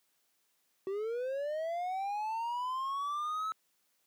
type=linear sweep; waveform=triangle; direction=up; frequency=377.7 to 1308 Hz; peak=-31 dBFS; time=0.87-3.52 s; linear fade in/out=0 ms; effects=white hiss -75 dBFS RMS until 4.06 s + high-pass 150 Hz 12 dB/octave

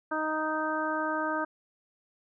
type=harmonic tone; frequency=311.1 Hz; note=D#4; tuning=in tune; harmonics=1 / 2 / 3 / 4 / 5; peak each=-34 / -34 / -34 / -34 / -34 dBFS; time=0.11-1.45 s; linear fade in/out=10 ms; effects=none

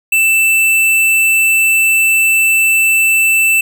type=tone; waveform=square; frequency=2656 Hz; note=E7; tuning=12 cents sharp; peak=-9 dBFS; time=0.12-3.61 s; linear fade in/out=5 ms; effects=none

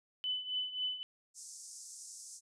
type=tone with tremolo; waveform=sine; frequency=3007 Hz; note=F#7; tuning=27 cents sharp; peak=-31 dBFS; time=0.24-1.03 s; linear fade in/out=0 ms; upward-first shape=triangle; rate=3.7 Hz; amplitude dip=80%
type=band-pass noise; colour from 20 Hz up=pink; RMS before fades=-50 dBFS; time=1.34-2.41 s; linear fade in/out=50 ms; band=5500 to 9400 Hz; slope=48 dB/octave
effects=none

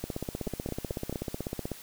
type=two click trains; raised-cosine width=2 ms; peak=-20 / -19 dBFS; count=4 / 28; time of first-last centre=0.47-1.126 / 0.04-1.717 s; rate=4.57 / 16.1 Hz; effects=white hiss -48 dBFS RMS until 1.82 s

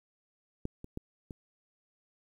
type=clicks; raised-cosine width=3 ms; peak=-21 / -30 / -24 / -29 dBFS; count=4; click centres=0.654 / 0.844 / 0.974 / 1.308 s; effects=10-bit

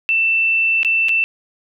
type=tone with dropouts; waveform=sine; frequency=2670 Hz; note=E7; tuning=22 cents sharp; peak=-13 dBFS; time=0.09-1.24 s; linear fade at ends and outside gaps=0 ms; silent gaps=0.831-0.848 / 1.085-1.092 s; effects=none

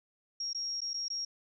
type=tone with dropouts; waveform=sine; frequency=5588 Hz; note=F8; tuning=in tune; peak=-33 dBFS; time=0.4-1.25 s; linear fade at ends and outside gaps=5 ms; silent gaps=0.532-0.547 / 0.807-0.816 / 0.934-0.941 / 1.083-1.101 s; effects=none

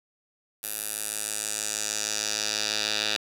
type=tone with band-pass filter sweep; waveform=10% pulse; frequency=106.3 Hz; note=G#2; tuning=41 cents sharp; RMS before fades=-30 dBFS; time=0.63-3.17 s; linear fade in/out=5 ms; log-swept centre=12000 to 3900 Hz; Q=2; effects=8-bit

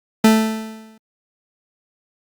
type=tone with exponential decay; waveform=40% pulse; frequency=220 Hz; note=A3; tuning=in tune; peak=-6 dBFS; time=0.24-0.98 s; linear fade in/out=5 ms; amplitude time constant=160 ms; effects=Opus 48 kbps

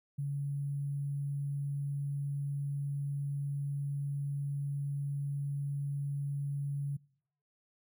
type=tone with sample-and-hold; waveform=sine; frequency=141.6 Hz; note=C#3; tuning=37 cents sharp; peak=-32 dBFS; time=0.18-6.97 s; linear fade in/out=10 ms; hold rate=11025 Hz; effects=noise-tail reverb RT60 0.7 s tail -25 dB re dry

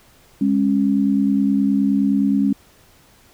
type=tone pair together; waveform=sine; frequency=204.3 / 273.9 Hz; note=G#3 / C#4; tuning=-28 / -21 cents; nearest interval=perfect fourth; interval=507 cents; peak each=-17 dBFS; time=0.41-2.53 s; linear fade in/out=5 ms; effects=pink hiss -52 dBFS RMS until 3.33 s

